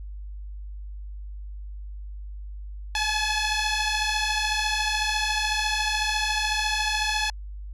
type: beating tone pair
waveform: 10% pulse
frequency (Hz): 846 / 860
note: G#5 / A5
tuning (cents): +32 / -40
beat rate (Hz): 14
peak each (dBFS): -19 / -17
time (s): 2.95-7.3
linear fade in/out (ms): 2
effects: added 50 Hz sine -34 dBFS peak until 7.73 s + resampled to 24000 Hz